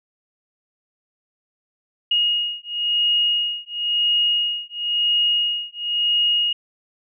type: beating tone pair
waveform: sine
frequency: 2870 / 2870.97 Hz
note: F7 / F7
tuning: +47 / +47 cents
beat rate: 0.97 Hz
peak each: -21 dBFS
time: 2.11-6.53 s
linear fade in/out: 5 ms
effects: none